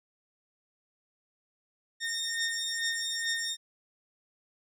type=beating tone pair; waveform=15% pulse; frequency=1834 / 1836.3 Hz; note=A#6 / A#6; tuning=-29 / -27 cents; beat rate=2.3 Hz; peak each=-26 / -28 dBFS; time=2-3.57 s; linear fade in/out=50 ms; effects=low-pass 12000 Hz 12 dB/octave